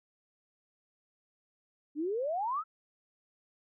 sine exponential sweep, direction up, 281.6 to 1352 Hz, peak -30 dBFS, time 1.95-2.64 s, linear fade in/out 50 ms, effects none

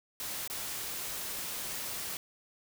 white noise with dropouts, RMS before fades -38 dBFS, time 0.2-2.17 s, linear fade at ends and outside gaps 1 ms, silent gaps 0.476-0.499 s, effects none

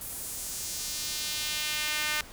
sawtooth tone with high-pass filter sweep, 302.4 Hz, D#4, 49 cents flat, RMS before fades -33 dBFS, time 0.01-2.21 s, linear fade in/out 2 ms, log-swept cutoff 11000 to 1800 Hz, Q 1.2, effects pink hiss -48 dBFS RMS until 2.32 s

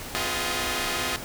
5% pulse tone cluster, 251.8 / 350.7 / 414.2 / 635 Hz, B3 / F4 / G#4 / D#5, +34 / +7 / -5 / +35 cents, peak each -21 / -19 / -22 / -21 dBFS, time 0.15-1.16 s, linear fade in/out 0 ms, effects pink hiss -37 dBFS RMS until 1.24 s

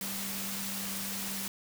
sine tone in noise, 196 Hz, G3, in tune, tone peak -41 dBFS, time 0.01-1.48 s, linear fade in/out 2 ms, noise white, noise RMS -37 dBFS, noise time 0.01-1.48 s, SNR -7 dB, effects none

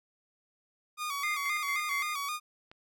sawtooth tone with vibrato, 1174.7 Hz, D6, in tune, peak -29 dBFS, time 0.97-2.4 s, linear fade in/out 50 ms, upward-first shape square, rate 3.8 Hz, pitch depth 69 cents each way
sine tone with tremolo, 2093 Hz, C7, in tune, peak -30 dBFS, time 1.23-2.14 s, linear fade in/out 5 ms, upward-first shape square, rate 4.4 Hz, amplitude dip 55%
click, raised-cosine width 0.3 ms, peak -34 dBFS, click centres 2.715 s
effects none

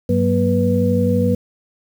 sine tone cluster, 99.2 / 185.9 / 237.9 / 490.9 Hz, G2 / F#3 / A#3 / B4, +21 / +8 / +35 / -10 cents, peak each -19 dBFS, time 0.09-1.35 s, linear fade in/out 5 ms, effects 7-bit

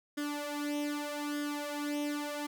sawtooth tone with flanger, 292.9 Hz, D4, 5 cents flat, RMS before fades -36 dBFS, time 0.17-2.47 s, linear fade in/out 10 ms, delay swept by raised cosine 0.59 to 3.09 ms, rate 0.82 Hz, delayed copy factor +0.75, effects none

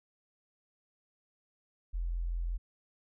sine tone, 42.79 Hz, F1, 35 cents flat, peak -31 dBFS, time 1.93-2.58 s, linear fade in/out 20 ms, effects none

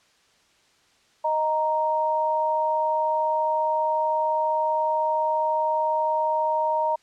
sine tone pair together, 622.2 / 932.3 Hz, D#5 / A#5, 0 / 0 cents, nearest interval perfect fifth, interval 700 cents, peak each -25 / -22 dBFS, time 1.24-6.96 s, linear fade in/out 10 ms, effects white hiss -61 dBFS RMS until 7.02 s + low-pass 6000 Hz 12 dB/octave

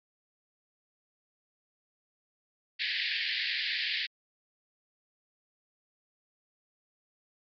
pink band-pass noise, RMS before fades -32 dBFS, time 2.79-4.07 s, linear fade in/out 20 ms, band 1700 to 4800 Hz, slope 96 dB/octave, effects MP3 96 kbps

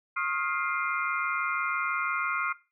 sine tone cluster, 1085 / 1259 / 1405 / 2096 / 2420 Hz, C#6 / D#6 / F6 / C7 / D#7, -37 / +20 / +10 / +2 / -49 cents, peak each -34 / -34 / -31 / -34 / -37 dBFS, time 0.16-2.53 s, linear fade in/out 10 ms, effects noise-tail reverb RT60 0.3 s tail -18 dB re dry

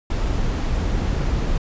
brown noise, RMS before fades -21 dBFS, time 0.1-1.58 s, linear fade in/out 5 ms, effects resampled to 16000 Hz

